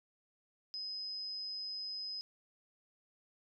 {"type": "tone", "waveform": "sine", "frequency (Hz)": 5050, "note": "D#8", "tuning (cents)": 25, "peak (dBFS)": -39, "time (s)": [0.74, 2.21], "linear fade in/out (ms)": 0, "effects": []}